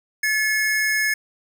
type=tone pair together; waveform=square; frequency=1723 / 2172 Hz; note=A6 / C#7; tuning=-37 / -36 cents; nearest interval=major third; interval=401 cents; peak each=-21 / -24 dBFS; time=0.23-1.14 s; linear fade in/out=5 ms; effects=none